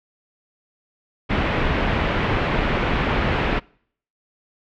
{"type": "low-pass noise", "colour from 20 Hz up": "pink", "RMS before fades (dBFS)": -21, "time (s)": [1.29, 3.6], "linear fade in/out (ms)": 20, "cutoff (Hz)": 2900, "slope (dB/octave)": 24, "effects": ["noise-tail reverb RT60 0.6 s tail -26 dB re dry"]}